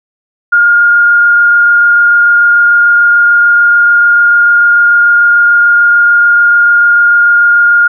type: tone with frequency modulation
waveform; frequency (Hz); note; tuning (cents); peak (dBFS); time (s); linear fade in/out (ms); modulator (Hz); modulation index
sine; 1417; F6; +25; -3; 0.52-7.88; 10; 26.8; 0.39
effects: none